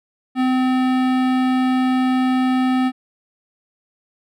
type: tone with hard clipping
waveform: sine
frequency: 256.8 Hz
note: C4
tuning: 32 cents flat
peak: -17 dBFS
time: 0.35-2.92 s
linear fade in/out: 50 ms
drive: 18 dB
effects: none